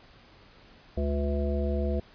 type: harmonic tone with a mistuned harmonic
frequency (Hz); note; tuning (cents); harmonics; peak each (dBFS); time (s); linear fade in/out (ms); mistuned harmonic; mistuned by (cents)
71.2; C#2; +47; 1 / 3 / 5 / 7 / 9; -27 / -33 / -35 / -35 / -36; 0.97-2; 5; 9; +35
effects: pink hiss -55 dBFS RMS until 2.14 s + resampled to 11025 Hz